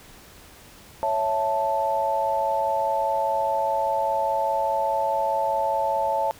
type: chord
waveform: sine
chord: A major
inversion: first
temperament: equal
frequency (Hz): 554.4 / 659.3 / 880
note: C#5 / E5 / A5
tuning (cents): 0 / 0 / 0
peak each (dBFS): -27 / -27 / -23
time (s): 1.03-6.31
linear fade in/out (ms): 0
effects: pink hiss -48 dBFS RMS until 6.39 s